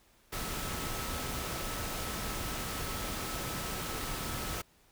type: tone in noise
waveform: sine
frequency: 1300 Hz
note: E6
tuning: 24 cents flat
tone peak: -46 dBFS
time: 0.32-4.62 s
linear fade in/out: 10 ms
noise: pink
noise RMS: -37 dBFS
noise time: 0.32-4.62 s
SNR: -12 dB
effects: pink hiss -65 dBFS RMS until 4.91 s